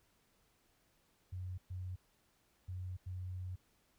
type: tone bursts at uneven times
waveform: sine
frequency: 91.6 Hz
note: F#2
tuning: 17 cents flat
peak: -40 dBFS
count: 4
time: 1.32-1.58 / 1.7-1.96 / 2.68-2.97 / 3.06-3.56 s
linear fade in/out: 10 ms
effects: pink hiss -74 dBFS RMS until 3.98 s